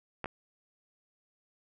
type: clicks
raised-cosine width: 0.5 ms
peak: -21 dBFS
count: 2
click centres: 0.243 / 0.258 s
effects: none